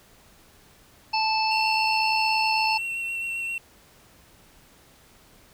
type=harmonic tone; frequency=878 Hz; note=A5; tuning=4 cents flat; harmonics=1 / 3 / 5 / 6; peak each=-23 / -28 / -30 / -31 dBFS; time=1.13-2.78 s; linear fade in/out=10 ms
type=tone with vibrato; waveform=triangle; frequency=2718 Hz; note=F7; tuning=48 cents flat; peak=-26 dBFS; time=1.51-3.58 s; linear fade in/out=2 ms; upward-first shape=sine; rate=7.6 Hz; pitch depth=13 cents each way
effects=pink hiss -55 dBFS RMS until 5.53 s